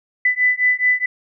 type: beating tone pair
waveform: sine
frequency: 1994 / 1998.7 Hz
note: B6 / B6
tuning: +16 / +20 cents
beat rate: 4.7 Hz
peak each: -17 dBFS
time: 0.25-1.06 s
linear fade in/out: 5 ms
effects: none